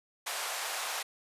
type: band-pass noise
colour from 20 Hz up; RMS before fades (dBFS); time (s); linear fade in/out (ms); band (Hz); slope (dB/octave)
pink; -36; 0.26-1.03; 10; 650 to 13000; 24
effects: resampled to 32000 Hz